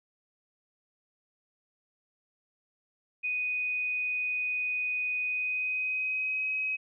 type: tone with pitch glide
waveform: sine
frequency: 2489 to 2538 Hz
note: D#7 to D#7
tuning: 0 to +34 cents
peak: -28 dBFS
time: 3.23-6.77 s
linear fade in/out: 20 ms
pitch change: +34 cents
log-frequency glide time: 5.22-6.5 s
effects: none